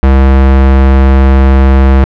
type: tone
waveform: square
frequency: 66.8 Hz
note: C2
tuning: 36 cents sharp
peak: -3 dBFS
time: 0.03-2.04 s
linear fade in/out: 0 ms
effects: low-pass 2000 Hz 12 dB/octave